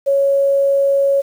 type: tone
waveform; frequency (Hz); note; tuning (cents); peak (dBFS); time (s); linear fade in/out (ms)
sine; 554.4; C#5; 0; -11; 0.06-1.22; 20
effects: 7-bit